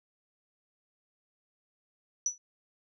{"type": "tone with exponential decay", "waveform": "sine", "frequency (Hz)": 5920, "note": "F#8", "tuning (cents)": 0, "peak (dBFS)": -22, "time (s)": [2.26, 2.38], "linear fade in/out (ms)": 2, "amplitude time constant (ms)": 26, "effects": ["tanh soft clip ceiling -19 dBFS"]}